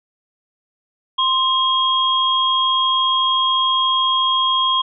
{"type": "tone pair together", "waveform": "sine", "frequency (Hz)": [1046.5, 3263], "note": ["C6", "G#7"], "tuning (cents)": [0, -31], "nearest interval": "octave + minor sixth", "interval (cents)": 1969, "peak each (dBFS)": -17, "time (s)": [1.18, 4.82], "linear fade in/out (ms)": 10, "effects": []}